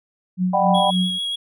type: tone with tremolo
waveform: sine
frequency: 182.9 Hz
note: F#3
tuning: 20 cents flat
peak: -16 dBFS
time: 0.37-1.19 s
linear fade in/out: 50 ms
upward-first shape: sine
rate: 3.6 Hz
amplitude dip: 80%
type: chord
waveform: sine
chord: G major seventh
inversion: second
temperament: equal with one note detuned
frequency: 599 / 740 / 784 / 987.8 Hz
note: D5 / F#5 / G5 / B5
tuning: +34 / 0 / 0 / 0 cents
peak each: -21 / -21 / -19 / -22 dBFS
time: 0.53-0.91 s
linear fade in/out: 10 ms
type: tone with vibrato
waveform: triangle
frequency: 3315 Hz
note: G#7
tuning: 4 cents flat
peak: -21 dBFS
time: 0.74-1.36 s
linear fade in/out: 10 ms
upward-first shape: triangle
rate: 6.9 Hz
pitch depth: 13 cents each way
effects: none